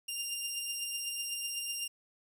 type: beating tone pair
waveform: 15% pulse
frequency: 2794 / 2802 Hz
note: F7 / F7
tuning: 0 / +5 cents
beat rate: 8 Hz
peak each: -29 / -35 dBFS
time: 0.08-1.88 s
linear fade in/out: 10 ms
effects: 11-bit